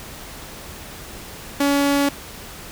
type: tone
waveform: sawtooth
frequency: 282.5 Hz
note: C#4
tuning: 33 cents sharp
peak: -12 dBFS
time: 1.6-2.09 s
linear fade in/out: 5 ms
effects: pink hiss -37 dBFS RMS until 2.71 s